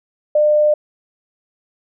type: tone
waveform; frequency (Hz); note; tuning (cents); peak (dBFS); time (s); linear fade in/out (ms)
sine; 601; D5; +40; -10; 0.35-0.74; 5
effects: none